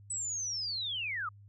sine linear sweep, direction down, 8030 to 1174.7 Hz, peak -33 dBFS, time 0.1-1.29 s, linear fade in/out 5 ms, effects added 101 Hz sine -52 dBFS peak until 1.48 s

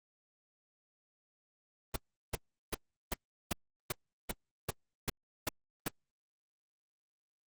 pink noise bursts, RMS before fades -33 dBFS, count 11, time 1.94-5.882 s, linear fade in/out 5 ms, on 22 ms, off 370 ms, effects Opus 24 kbps

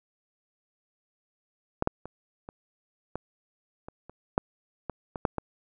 clicks, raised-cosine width 1 ms, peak -11 / -9 / -25 / -26 / -18 / -26 / -30 / -8 / -18 / -20 / -8 / -15 dBFS, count 12, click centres 1.824 / 1.874 / 2.056 / 2.489 / 3.156 / 3.885 / 4.096 / 4.379 / 4.897 / 5.158 / 5.252 / 5.383 s, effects none

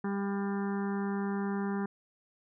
harmonic tone with a mistuned harmonic, 198.9 Hz, G3, 25 cents sharp, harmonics 1 / 2 / 4 / 5 / 6 / 7 / 8 / 9, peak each -31 / -37 / -43 / -45 / -47 / -48 / -49 / -50 dBFS, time 0.04-1.86 s, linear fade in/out 5 ms, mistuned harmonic 7, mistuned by +22 cents, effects none

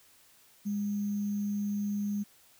sine tone with sample-and-hold, 204.4 Hz, G#3, 27 cents flat, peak -29 dBFS, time 0.65-2.24 s, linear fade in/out 20 ms, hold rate 6300 Hz, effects white hiss -61 dBFS RMS until 2.59 s

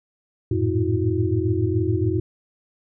sine tone cluster, 90.8 / 106.7 / 113.8 / 321.9 / 364.8 Hz, F#2 / G#2 / A#2 / E4 / F#4, -32 / +47 / -41 / -41 / -24 cents, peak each -25 dBFS, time 0.51-2.2 s, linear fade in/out 5 ms, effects none

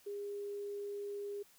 sine tone, 406.6 Hz, G#4, 37 cents flat, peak -39 dBFS, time 0.06-1.43 s, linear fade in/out 10 ms, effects white hiss -65 dBFS RMS until 1.58 s

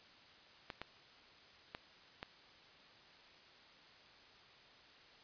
clicks, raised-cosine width 0.3 ms, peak -27 dBFS, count 4, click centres 0.702 / 0.816 / 1.749 / 2.229 s, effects white hiss -61 dBFS RMS until 5.23 s + resampled to 11025 Hz

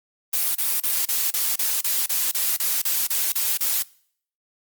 blue noise bursts, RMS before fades -22 dBFS, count 14, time 0.33-3.826 s, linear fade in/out 5 ms, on 220 ms, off 32 ms, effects noise-tail reverb RT60 0.6 s tail -23 dB re dry + Opus 32 kbps

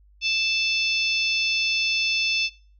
harmonic tone, 880 Hz, A5, in tune, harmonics 3 / 4 / 5 / 6 / 7, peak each -23 / -27 / -32 / -29 / -37 dBFS, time 0.21-2.5 s, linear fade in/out 50 ms, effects noise-tail reverb RT60 0.4 s tail -22 dB re dry + added 50 Hz sine -52 dBFS peak until 2.79 s

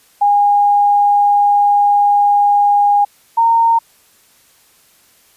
sine tone pair in turn, 817 / 918.8 Hz, G#5 / A#5, -29 / -25 cents, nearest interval major second, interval 204 cents, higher second, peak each -8 dBFS, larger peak neither, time 0.21-3.05 / 3.37-3.79 s, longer first, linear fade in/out 10 ms, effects white hiss -51 dBFS RMS until 5.36 s + resampled to 32000 Hz

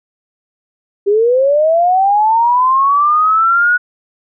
sine linear sweep, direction up, 392 to 1471 Hz, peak -8 dBFS, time 1.06-3.78 s, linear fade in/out 20 ms, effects none

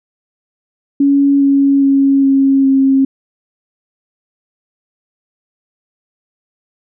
sine tone with pitch steps, 280.1 / 277.4 / 274.7 / 272 / 269.3 Hz, C#4 / C#4 / C#4 / C#4 / C#4, +18 / +1 / -16 / -33 / -50 cents, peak -7 dBFS, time 1-3.05 s, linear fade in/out 5 ms, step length 410 ms, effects none

